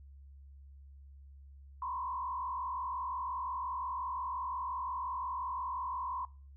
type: tone with frequency modulation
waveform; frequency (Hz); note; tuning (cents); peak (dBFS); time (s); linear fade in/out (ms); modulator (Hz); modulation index
sine; 1026; C6; -34; -35; 1.82-6.25; 2; 45.7; 1.4
effects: noise-tail reverb RT60 0.4 s tail -21 dB re dry + added 69 Hz sine -51 dBFS peak until 6.56 s